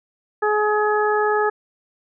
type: harmonic tone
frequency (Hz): 422.2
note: G#4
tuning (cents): +29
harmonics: 1 / 2 / 3 / 4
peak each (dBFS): -19 / -22 / -24 / -25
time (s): 0.42-1.5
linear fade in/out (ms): 10
effects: none